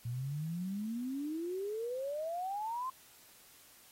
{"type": "exponential sweep", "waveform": "sine", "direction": "up", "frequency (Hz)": [116, 1061], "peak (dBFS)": -35, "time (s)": [0.05, 2.9], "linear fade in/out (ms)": 5, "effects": ["white hiss -60 dBFS RMS until 3.91 s", "AAC 48 kbps"]}